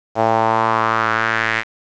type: tone with band-pass filter sweep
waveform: sawtooth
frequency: 112.3 Hz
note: A2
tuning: 36 cents sharp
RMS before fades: -17 dBFS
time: 0.15-1.64 s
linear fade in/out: 50 ms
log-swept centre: 710 to 2000 Hz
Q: 3
effects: resampled to 16000 Hz + 7-bit